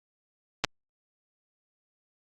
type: clicks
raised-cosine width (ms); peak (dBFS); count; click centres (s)
0.2; -7; 2; 0.64 / 0.647
effects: Opus 48 kbps